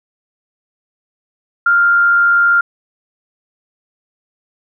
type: tone with frequency modulation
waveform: sine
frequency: 1396.9 Hz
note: F6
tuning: in tune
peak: -8 dBFS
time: 1.66-2.61 s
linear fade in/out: 5 ms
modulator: 79.1 Hz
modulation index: 0.28
effects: none